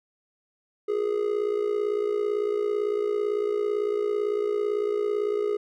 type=tone with amplitude modulation; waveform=triangle; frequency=415.3 Hz; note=G#4; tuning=in tune; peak=-18 dBFS; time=0.88-5.57 s; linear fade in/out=10 ms; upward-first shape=sine; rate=57.9 Hz; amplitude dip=75%; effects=none